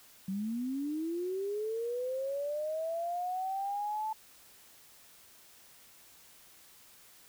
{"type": "linear sweep", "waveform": "sine", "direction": "up", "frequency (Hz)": [185.9, 880], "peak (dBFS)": -32, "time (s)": [0.28, 4.13], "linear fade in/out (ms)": 5, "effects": ["white hiss -58 dBFS RMS until 7.28 s"]}